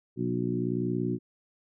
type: harmonic tone with a mistuned harmonic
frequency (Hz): 60.7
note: B1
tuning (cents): -29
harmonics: 2 / 3 / 4 / 5 / 6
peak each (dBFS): -33 / -33 / -33 / -33 / -33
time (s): 0.16-1.19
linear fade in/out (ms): 50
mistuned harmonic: 2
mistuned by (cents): +51
effects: none